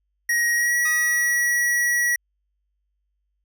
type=tone with pitch glide; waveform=square; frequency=1891 to 1926.3 Hz; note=A#6 to B6; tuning=+24 to -44 cents; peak=-19 dBFS; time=0.29-2.16 s; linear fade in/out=5 ms; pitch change=+32 cents; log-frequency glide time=0.55-0.77 s
type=tone with exponential decay; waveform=sawtooth; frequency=1244.5 Hz; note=D#6; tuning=in tune; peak=-27 dBFS; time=0.85-1.87 s; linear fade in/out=5 ms; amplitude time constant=220 ms
effects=added 50 Hz sine -70 dBFS peak until 3.44 s